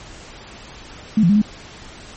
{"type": "tone with pitch steps", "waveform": "sine", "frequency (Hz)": [216.7, 170.3, 205.3, 211.3], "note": ["A3", "F3", "G#3", "G#3"], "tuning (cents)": [-26, -43, -20, 30], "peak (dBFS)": -10, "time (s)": [1.17, 1.418], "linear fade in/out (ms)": 5, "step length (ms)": 62, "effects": ["pink hiss -39 dBFS RMS until 2.16 s", "MP3 32 kbps"]}